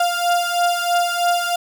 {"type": "beating tone pair", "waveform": "35% pulse", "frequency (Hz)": [698.5, 701.6], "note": ["F5", "F5"], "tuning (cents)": [0, 8], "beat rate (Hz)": 3.1, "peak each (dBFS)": [-17, -19], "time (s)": [0, 1.56], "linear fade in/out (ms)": 5, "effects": []}